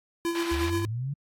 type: tone with tremolo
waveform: square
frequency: 338.4 Hz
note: E4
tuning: 45 cents sharp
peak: -25 dBFS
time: 0.25-0.85 s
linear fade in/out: 0 ms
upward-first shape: sine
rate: 8.4 Hz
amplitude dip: 50%
type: band-pass noise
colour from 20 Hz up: pink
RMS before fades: -38 dBFS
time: 0.35-0.7 s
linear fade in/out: 0 ms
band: 780 to 4700 Hz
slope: 24 dB/octave
type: exponential sweep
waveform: sine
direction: up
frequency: 69.3 to 146.6 Hz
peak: -28 dBFS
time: 0.51-1.14 s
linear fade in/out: 10 ms
effects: AAC 48 kbps